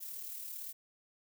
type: noise with amplitude modulation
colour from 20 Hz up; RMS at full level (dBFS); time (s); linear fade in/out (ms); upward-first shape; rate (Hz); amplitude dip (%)
violet; -42; 0-0.73; 20; sine; 37.7; 40
effects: none